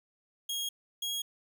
sawtooth tone pair in turn, 3274 / 3299 Hz, G#7 / G#7, -25 / -12 cents, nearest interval unison, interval 13 cents, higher second, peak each -29 / -29 dBFS, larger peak neither, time 0.49-0.69 / 1.02-1.22 s, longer neither, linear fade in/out 5 ms, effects none

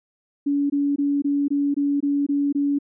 sine tone bursts, 284.4 Hz, C#4, 45 cents sharp, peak -18 dBFS, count 9, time 0.46-2.788 s, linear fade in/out 10 ms, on 240 ms, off 21 ms, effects none

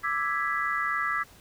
sine chord, E dominant seventh, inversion third, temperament equal, 1174.7 / 1318.5 / 1661.2 / 1975.5 Hz, D6 / E6 / G#6 / B6, 0 / 0 / 0 / 0 cents, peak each -31 dBFS, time 0.03-1.24 s, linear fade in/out 20 ms, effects pink hiss -54 dBFS RMS until 1.4 s

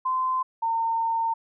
sine tone pair in turn, 1032 / 910.9 Hz, C6 / A#5, -24 / -40 cents, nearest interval major second, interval 216 cents, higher first, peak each -22 dBFS, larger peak neither, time 0.05-0.43 / 0.62-1.34 s, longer second, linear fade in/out 10 ms, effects none

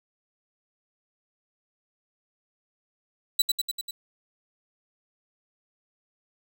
sawtooth tone with echo, 3951 Hz, B7, in tune, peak -15 dBFS, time 3.39-3.42 s, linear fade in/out 5 ms, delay 98 ms, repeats 5, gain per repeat -3 dB, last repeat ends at 3.91 s, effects none

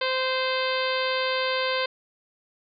harmonic tone, 519 Hz, C5, 14 cents flat, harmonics 1 / 2 / 3 / 4 / 5 / 6 / 7 / 8 / 9, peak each -27 / -30 / -32 / -33 / -34 / -35 / -35 / -36 / -37 dBFS, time 0.01-1.86 s, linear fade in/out 5 ms, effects none

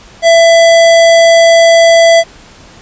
square tone, 667 Hz, E5, 20 cents sharp, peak -3 dBFS, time 0.22-2.24 s, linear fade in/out 50 ms, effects pink hiss -37 dBFS RMS until 2.81 s + resampled to 16000 Hz

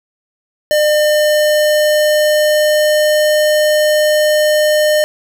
square tone with pitch glide, 603 to 607.2 Hz, D5 to D#5, +46 to -42 cents, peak -10 dBFS, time 0.71-5.04 s, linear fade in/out 0 ms, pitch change +12 cents, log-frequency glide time 0.84-3.36 s, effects none

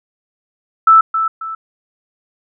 sine tone with echo, 1318.5 Hz, E6, in tune, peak -4 dBFS, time 0.87-1.01 s, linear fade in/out 5 ms, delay 270 ms, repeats 2, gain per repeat -9 dB, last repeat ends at 1.55 s, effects none

